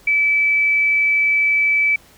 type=tone; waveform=sine; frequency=2306 Hz; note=D7; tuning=32 cents flat; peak=-13 dBFS; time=0.07-1.96 s; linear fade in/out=5 ms; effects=pink hiss -49 dBFS RMS until 2.17 s